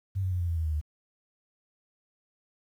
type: tone with pitch steps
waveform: sine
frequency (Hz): 96.4 / 93.06 / 89.84 / 86.73 / 83.73 / 80.83 / 78.03 / 75.33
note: G2 / F#2 / F2 / F2 / E2 / E2 / D#2 / D2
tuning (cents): -28 / +10 / +50 / -11 / +28 / -33 / +6 / +45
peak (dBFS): -26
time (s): 0.15-0.814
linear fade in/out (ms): 20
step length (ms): 83
effects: 10-bit